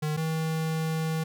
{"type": "tone pair in turn", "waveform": "square", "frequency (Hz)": [152.7, 159.89], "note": ["D#3", "D#3"], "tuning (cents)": [-32, 47], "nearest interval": "minor second", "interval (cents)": 79, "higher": "second", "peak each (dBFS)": -27, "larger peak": "neither", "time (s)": [[0.02, 0.17], [0.17, 1.24]], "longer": "second", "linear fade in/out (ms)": 10, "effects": []}